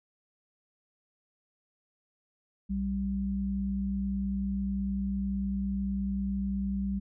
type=tone pair together; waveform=sine; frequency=61.74 / 196 Hz; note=B1 / G3; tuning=0 / 0 cents; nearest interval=octave + minor sixth; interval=2000 cents; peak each=-35 / -29 dBFS; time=2.69-7 s; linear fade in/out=20 ms; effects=none